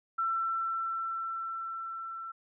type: tone with level ramp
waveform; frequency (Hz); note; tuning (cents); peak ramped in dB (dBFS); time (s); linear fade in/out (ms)
sine; 1342; E6; +31; -27 to -38; 0.18-2.32; 10
effects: none